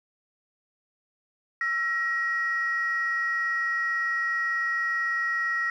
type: tone pair together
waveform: sine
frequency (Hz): 1341 / 1896.5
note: E6 / A#6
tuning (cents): +29 / +29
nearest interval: tritone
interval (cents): 600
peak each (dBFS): -30 / -24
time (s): 1.61-5.7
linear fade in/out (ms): 2
effects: tanh soft clip ceiling -19 dBFS + 10-bit